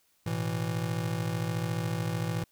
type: chord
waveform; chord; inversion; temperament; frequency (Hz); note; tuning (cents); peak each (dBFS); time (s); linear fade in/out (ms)
square; A suspended second; none; just; 110 / 123.75 / 165; A2 / B2 / E3; 0 / +4 / +2; -34 / -37 / -33; 0.26-2.44; 5
effects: white hiss -69 dBFS RMS until 2.51 s